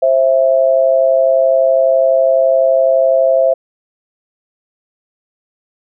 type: tone pair together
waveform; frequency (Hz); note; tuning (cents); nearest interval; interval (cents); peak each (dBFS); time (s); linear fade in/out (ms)
sine; 529 / 660.9; C5 / E5; +19 / +4; major third; 385; -11; 0.02-3.54; 10
effects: none